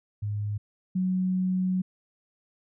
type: tone pair in turn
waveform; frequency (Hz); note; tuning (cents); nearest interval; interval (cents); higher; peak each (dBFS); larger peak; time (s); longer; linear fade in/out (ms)
sine; 103.9 / 185.13; G#2 / F#3; +1 / +1; minor seventh; 1000; second; -27 / -23; second; 0.22-0.58 / 0.95-1.82; second; 10
effects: none